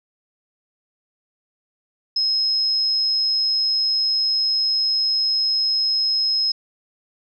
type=tone; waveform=sine; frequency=5140 Hz; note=E8; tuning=45 cents flat; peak=-17 dBFS; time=2.16-6.52 s; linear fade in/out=5 ms; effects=none